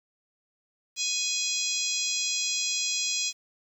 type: harmonic tone with a mistuned harmonic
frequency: 832 Hz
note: G#5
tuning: 3 cents sharp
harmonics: 3 / 4 / 5 / 6 / 7 / 8 / 9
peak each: -34 / -34 / -34 / -34 / -34 / -34 / -34 dBFS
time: 0.96-3.33 s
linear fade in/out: 50 ms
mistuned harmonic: 5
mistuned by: -26 cents
effects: 9-bit